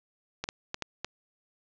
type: clicks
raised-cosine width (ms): 0.2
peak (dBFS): -15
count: 5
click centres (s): 0.44 / 0.489 / 0.744 / 0.823 / 1.046
effects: resampled to 16000 Hz + 9-bit